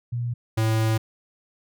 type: tone pair in turn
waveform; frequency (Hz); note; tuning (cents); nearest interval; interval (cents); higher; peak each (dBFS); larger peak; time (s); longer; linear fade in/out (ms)
sine / square; 120 / 110.92; B2 / A2; -49 / +14; minor second; 137; first; -24 / -20; second; 0.12-0.34 / 0.57-0.98; second; 10
effects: none